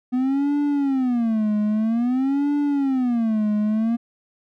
triangle tone with vibrato, 246.9 Hz, B3, in tune, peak -16 dBFS, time 0.12-3.97 s, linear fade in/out 20 ms, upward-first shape sine, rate 0.51 Hz, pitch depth 280 cents each way, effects none

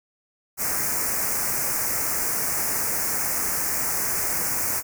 white band-stop noise, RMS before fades -25 dBFS, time 0.57-4.83 s, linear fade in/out 50 ms, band 2300 to 5300 Hz, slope 48 dB/octave, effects none

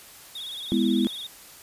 triangle tone with vibrato, 3520 Hz, A7, in tune, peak -32 dBFS, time 0.35-1.27 s, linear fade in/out 5 ms, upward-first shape sine, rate 18 Hz, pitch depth 110 cents each way
sine chord, E major, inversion first, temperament just, 206 / 247.2 / 329.6 Hz, G#3 / B3 / E4, -14 / +2 / 0 cents, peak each -24 / -23 / -25 dBFS, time 0.72-1.07 s, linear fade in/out 0 ms
click, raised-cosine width 0.2 ms, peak -23 dBFS, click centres 1.047 s
effects white hiss -47 dBFS RMS until 1.62 s + resampled to 32000 Hz

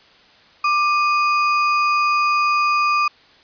sine tone with sample-and-hold, 1183 Hz, D6, 12 cents sharp, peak -14 dBFS, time 0.64-3.08 s, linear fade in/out 5 ms, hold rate 3675 Hz, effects white hiss -50 dBFS RMS until 3.43 s + resampled to 11025 Hz

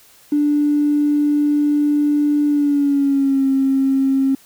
triangle tone with pitch glide, 293.7 to 269.3 Hz, D4 to C#4, 0 to -50 cents, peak -9 dBFS, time 0.32-4.35 s, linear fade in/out 5 ms, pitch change -150 cents, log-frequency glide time 2.46-3.46 s, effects tanh soft clip ceiling -11 dBFS + white hiss -49 dBFS RMS until 4.45 s

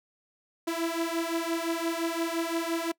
sawtooth beating tone pair, 329.6 / 335.4 Hz, E4 / E4, 0 / +30 cents, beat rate 5.8 Hz, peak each -27 dBFS, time 0.67-2.92 s, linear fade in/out 10 ms, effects noise-tail reverb RT60 0.1 s tail -23 dB re dry

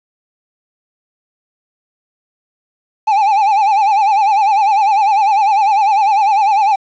triangle tone with vibrato, 827 Hz, G#5, 8 cents flat, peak -7 dBFS, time 3.07-6.76 s, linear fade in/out 10 ms, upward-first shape sine, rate 10 Hz, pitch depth 110 cents each way, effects resampled to 16000 Hz + 7-bit

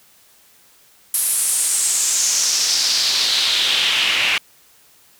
pink noise with band-pass filter sweep, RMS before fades -18 dBFS, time 1.14-4.38 s, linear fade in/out 2 ms, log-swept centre 11000 to 2500 Hz, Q 3.5, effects white hiss -52 dBFS RMS until 5.19 s

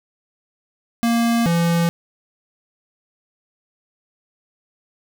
square tone pair in turn, 233.1 / 169.42 Hz, A#3 / E3, 0 / +48 cents, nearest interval tritone, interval 552 cents, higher first, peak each -16 dBFS, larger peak neither, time 1.03-1.46 / 1.46-1.89 s, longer neither, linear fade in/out 0 ms, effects none

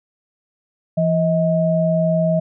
sine tone pair together, 168.19 / 635 Hz, E3 / D#5, +35 / +35 cents, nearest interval octave + major seventh, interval 2300 cents, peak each -17 dBFS, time 0.97-2.4 s, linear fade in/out 10 ms, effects none

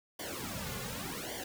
pink noise with flanger, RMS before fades -40 dBFS, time 0.19-1.44 s, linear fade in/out 5 ms, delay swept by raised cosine 0.76 to 3.16 ms, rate 0.87 Hz, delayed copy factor -1, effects none

